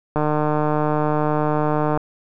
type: click train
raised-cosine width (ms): 1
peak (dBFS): -7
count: 275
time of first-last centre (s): 0.16-1.975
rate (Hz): 151
effects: none